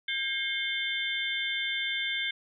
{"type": "tone cluster", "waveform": "sine", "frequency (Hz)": [1609, 2149, 3127, 3543], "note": ["G6", "C7", "G7", "A7"], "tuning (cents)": [45, 46, -5, 11], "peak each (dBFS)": [-36, -32, -35, -34], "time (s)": [0.08, 2.31], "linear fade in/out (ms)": 5, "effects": []}